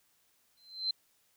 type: tone with exponential growth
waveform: sine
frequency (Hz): 4096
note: C8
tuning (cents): -38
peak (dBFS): -26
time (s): 0.57-0.91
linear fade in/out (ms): 5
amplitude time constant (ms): 72
effects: white hiss -71 dBFS RMS until 1.36 s